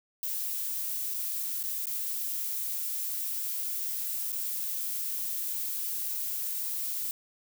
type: noise with dropouts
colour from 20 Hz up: violet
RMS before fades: -33 dBFS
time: 0.23-7.11 s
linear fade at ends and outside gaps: 1 ms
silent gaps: 1.139-1.143 / 1.629-1.637 / 1.857-1.869 / 4.321-4.327 s
effects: none